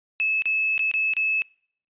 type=tone with dropouts; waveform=sine; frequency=2600 Hz; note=E7; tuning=24 cents flat; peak=-20 dBFS; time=0.2-1.42 s; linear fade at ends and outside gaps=0 ms; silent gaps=0.421-0.456 / 0.779-0.793 / 0.914-0.939 / 1.136-1.167 s; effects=noise-tail reverb RT60 0.6 s tail -26 dB re dry + resampled to 8000 Hz